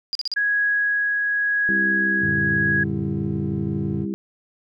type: tone bursts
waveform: sine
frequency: 4848 Hz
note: D#8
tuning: 46 cents flat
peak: -22 dBFS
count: 4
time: 0.13-0.338 s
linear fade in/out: 0 ms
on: 22 ms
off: 40 ms
type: tone with tremolo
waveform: sine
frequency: 1661.2 Hz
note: G#6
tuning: in tune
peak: -17 dBFS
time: 0.36-2.84 s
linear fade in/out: 10 ms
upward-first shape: triangle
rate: 0.88 Hz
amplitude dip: 25%
type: harmonic tone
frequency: 66.1 Hz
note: C2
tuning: 18 cents sharp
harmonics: 3 / 4 / 5 / 6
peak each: -26 / -38 / -29 / -36 dBFS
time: 1.69-4.14 s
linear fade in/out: 0 ms
type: chord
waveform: triangle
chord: Gb augmented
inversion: none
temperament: equal with one note detuned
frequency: 92.5 / 114.21 / 146.83 Hz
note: Gb2 / Bb2 / D3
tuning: 0 / -35 / 0 cents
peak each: -29 / -31 / -25 dBFS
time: 2.2-4.07 s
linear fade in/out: 50 ms
effects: none